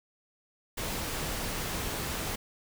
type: noise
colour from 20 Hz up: pink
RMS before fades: -34 dBFS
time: 0.77-2.36 s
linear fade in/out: 10 ms
effects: none